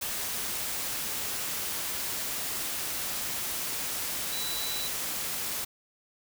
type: tone in noise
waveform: sine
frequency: 3954 Hz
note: B7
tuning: 1 cent sharp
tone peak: -35 dBFS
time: 4.32-4.88 s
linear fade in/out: 10 ms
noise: white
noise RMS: -33 dBFS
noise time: 0.01-5.65 s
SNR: -5 dB
effects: none